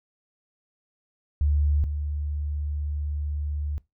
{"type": "tone pair in turn", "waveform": "sine", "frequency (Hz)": [73.3, 73.68], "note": ["D2", "D2"], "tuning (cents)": [-3, 6], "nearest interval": "unison", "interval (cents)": 9, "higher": "second", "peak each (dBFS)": [-19, -26], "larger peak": "first", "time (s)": [[1.41, 1.84], [1.84, 3.78]], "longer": "second", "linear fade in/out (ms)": 0, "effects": ["noise-tail reverb RT60 0.2 s tail -21 dB re dry"]}